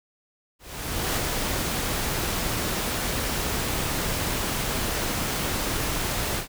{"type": "noise with ADSR envelope", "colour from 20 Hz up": "pink", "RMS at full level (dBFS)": -25, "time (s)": [0.59, 6.48], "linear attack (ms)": 580, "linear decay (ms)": 14, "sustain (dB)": -2, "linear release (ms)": 110, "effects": []}